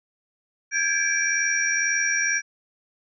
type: tone cluster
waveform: sine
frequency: 1597 / 1679 / 2324 / 5710 Hz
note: G6 / G#6 / D7 / F8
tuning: +32 / +18 / -19 / +37 cents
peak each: -26 dBFS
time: 0.71-2.42 s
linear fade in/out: 50 ms
effects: none